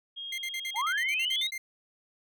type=tone with pitch glide; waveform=sine; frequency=3252 to 3069 Hz; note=G#7 to G7; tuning=-37 to -37 cents; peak=-36 dBFS; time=0.16-1.43 s; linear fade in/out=20 ms; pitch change=-100 cents; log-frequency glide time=0.85-1.05 s
type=tone bursts; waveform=45% pulse; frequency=2097 Hz; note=C7; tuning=3 cents sharp; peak=-33 dBFS; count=12; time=0.32-1.58 s; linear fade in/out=5 ms; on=61 ms; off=48 ms
type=linear sweep; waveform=sine; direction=up; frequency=760 to 3951 Hz; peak=-27 dBFS; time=0.74-1.51 s; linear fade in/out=50 ms
effects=none